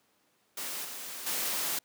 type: noise with level steps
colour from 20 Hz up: white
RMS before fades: -37 / -41 / -32 dBFS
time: 0.57-1.79 s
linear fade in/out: 5 ms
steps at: 0.84 / 1.26 s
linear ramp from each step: 10 ms
effects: pink hiss -70 dBFS RMS until 1.84 s + high-pass 200 Hz 12 dB/octave